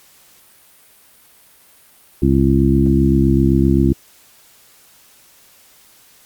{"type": "harmonic tone with a mistuned harmonic", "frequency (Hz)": 67.7, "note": "C#2", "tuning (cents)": -40, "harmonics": [1, 2, 3, 4, 5], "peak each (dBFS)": [-17, -17, -17, -17, -17], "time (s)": [2.22, 3.93], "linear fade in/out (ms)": 5, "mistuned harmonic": 1, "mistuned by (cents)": 17, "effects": ["white hiss -49 dBFS RMS until 6.25 s", "Opus 48 kbps"]}